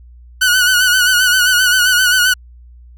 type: tone with vibrato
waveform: sawtooth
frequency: 1480 Hz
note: F#6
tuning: in tune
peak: -6 dBFS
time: 0.41-2.34 s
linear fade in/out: 10 ms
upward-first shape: sine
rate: 7.6 Hz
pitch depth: 55 cents each way
effects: added 60 Hz sine -37 dBFS peak until 2.97 s